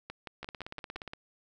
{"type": "two click trains", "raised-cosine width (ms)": 0.3, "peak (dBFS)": [-24, -24], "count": [7, 12], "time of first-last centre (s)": [[0.1, 1.134], [0.43, 1.077]], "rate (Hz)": [5.8, 17], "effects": []}